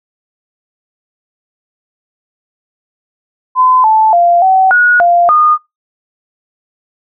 sine tone with pitch steps, 1019 / 875 / 693 / 759 / 1454 / 695 / 1224 Hz, C6 / A5 / F5 / F#5 / F#6 / F5 / D#6, -46 / -10 / -14 / +44 / -31 / -9 / -29 cents, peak -5 dBFS, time 3.55-5.58 s, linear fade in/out 50 ms, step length 290 ms, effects noise-tail reverb RT60 0.2 s tail -21 dB re dry

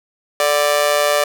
sawtooth tone with amplitude modulation, 587.3 Hz, D5, in tune, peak -6 dBFS, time 0.4-1.24 s, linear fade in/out 2 ms, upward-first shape sine, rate 150 Hz, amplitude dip 80%, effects none

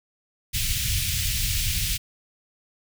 pink band-stop noise, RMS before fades -25 dBFS, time 0.53-1.98 s, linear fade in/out 20 ms, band 130 to 2400 Hz, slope 24 dB/octave, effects none

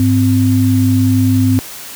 sine tone pair together, 102.63 / 258.6 Hz, G#2 / C4, -20 / -20 cents, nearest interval octave + major third, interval 1600 cents, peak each -11 dBFS, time 0-1.59 s, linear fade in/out 0 ms, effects white hiss -30 dBFS RMS until 1.95 s + high-pass 60 Hz 12 dB/octave

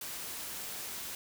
white noise, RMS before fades -41 dBFS, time 0.01-1.15 s, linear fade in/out 2 ms, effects none

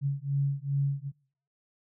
sine beating tone pair, 138.59 / 141.09 Hz, C#3 / C#3, 0 / +31 cents, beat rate 2.5 Hz, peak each -29 dBFS, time 0.01-1.12 s, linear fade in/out 50 ms, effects noise-tail reverb RT60 0.6 s tail -26 dB re dry

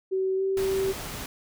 sine tone with pitch glide, 379.7 to 385.7 Hz, F#4 to G4, +45 to -28 cents, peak -23 dBFS, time 0.11-0.93 s, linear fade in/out 20 ms, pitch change +27 cents, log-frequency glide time 0.36-0.42 s
pink noise, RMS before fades -36 dBFS, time 0.57-1.26 s, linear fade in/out 2 ms
effects none

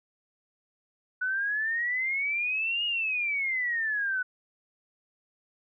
sine exponential two-way sweep, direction up then down, 1480 to 2883 to 1480 Hz, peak -26 dBFS, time 1.21-4.23 s, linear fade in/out 10 ms, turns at 2.85 s, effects none

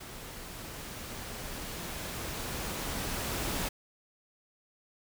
pink noise with level ramp, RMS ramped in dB -45 to -33 dBFS, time 0-3.69 s, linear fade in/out 10 ms, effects none

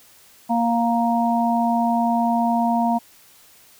harmonic tone, 233.7 Hz, A#3, 5 cents sharp, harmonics 1 / 3 / 4, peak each -20 / -21 / -23 dBFS, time 0.49-2.99 s, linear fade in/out 20 ms, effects white hiss -51 dBFS RMS until 3.79 s

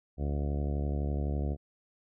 harmonic tone, 71.9 Hz, D2, 36 cents flat, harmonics 1 / 2 / 3 / 4 / 5 / 6 / 7 / 8 / 9 / 10, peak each -30 / -36 / -40 / -42 / -44 / -46 / -47 / -48 / -49 / -50 dBFS, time 0.17-1.57 s, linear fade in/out 50 ms, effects none

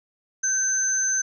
sine tone pair together, 1545 / 6180 Hz, G6 / G8, -26 / -26 cents, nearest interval 2 octaves, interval 2400 cents, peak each -28 / -21 dBFS, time 0.43-1.22 s, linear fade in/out 10 ms, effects none

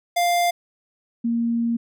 square / sine tone pair in turn, 698.5 / 233.1 Hz, F5 / A#3, 0 / 0 cents, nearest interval octave + perfect fifth, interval 1900 cents, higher first, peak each -18 / -19 dBFS, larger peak first, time 0.16-0.51 / 1.24-1.77 s, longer second, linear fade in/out 10 ms, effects none

